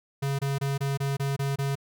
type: tone bursts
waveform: square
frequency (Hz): 138.59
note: C#3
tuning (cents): 0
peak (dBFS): -26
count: 8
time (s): 0.22-1.755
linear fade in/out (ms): 10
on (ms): 170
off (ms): 25
effects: none